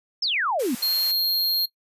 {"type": "exponential sweep", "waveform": "sine", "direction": "down", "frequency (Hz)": [5470, 220], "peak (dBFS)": -21, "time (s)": [0.22, 0.75], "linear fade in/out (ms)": 5}
{"type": "high-pass noise", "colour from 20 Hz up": "white", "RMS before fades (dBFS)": -36, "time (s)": [0.59, 1.12], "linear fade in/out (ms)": 10, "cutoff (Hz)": 610, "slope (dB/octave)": 12}
{"type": "tone", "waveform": "square", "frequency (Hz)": 4231, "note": "C8", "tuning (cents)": 19, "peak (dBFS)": -20, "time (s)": [0.82, 1.66], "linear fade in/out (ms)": 10}
{"effects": ["noise-tail reverb RT60 0.1 s tail -21 dB re dry", "resampled to 32000 Hz"]}